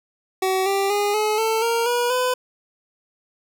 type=tone with pitch steps; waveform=25% pulse; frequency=377.7 / 393.5 / 410 / 427.1 / 445 / 463.7 / 483.1 / 503.3 Hz; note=F#4 / G4 / G#4 / G#4 / A4 / A#4 / B4 / B4; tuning=+36 / +7 / -22 / +48 / +20 / -9 / -38 / +33 cents; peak=-15 dBFS; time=0.42-2.34 s; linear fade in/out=5 ms; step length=240 ms; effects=none